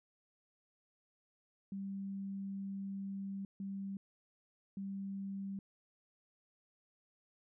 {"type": "tone bursts at uneven times", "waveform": "sine", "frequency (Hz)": 196, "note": "G3", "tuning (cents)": 0, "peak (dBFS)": -39, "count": 3, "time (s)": [[1.72, 3.45], [3.6, 3.97], [4.77, 5.59]], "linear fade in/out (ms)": 2, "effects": []}